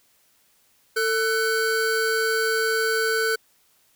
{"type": "tone pair together", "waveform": "square", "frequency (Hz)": [446, 1500], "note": ["A4", "F#6"], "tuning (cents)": [23, 23], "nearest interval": "octave + major sixth", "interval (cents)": 2100, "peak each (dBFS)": -24, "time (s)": [0.96, 3.36], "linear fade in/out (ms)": 10, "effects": ["white hiss -62 dBFS RMS until 3.95 s"]}